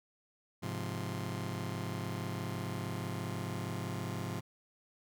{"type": "chord", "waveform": "sawtooth", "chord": "F minor", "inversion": "first", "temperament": "just", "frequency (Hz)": [104.77, 130.96, 174.61], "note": ["Ab2", "C3", "F3"], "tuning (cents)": [16, 2, 0], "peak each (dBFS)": [-36, -37, -37], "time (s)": [0.62, 4.41], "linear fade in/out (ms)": 20, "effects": []}